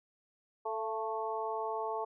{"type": "harmonic tone with a mistuned harmonic", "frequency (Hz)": 220, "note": "A3", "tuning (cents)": 0, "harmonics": [2, 3, 4, 5], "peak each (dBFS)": [-38, -40, -37, -41], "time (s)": [0.65, 2.05], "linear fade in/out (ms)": 10, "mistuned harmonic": 3, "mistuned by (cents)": 36, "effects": []}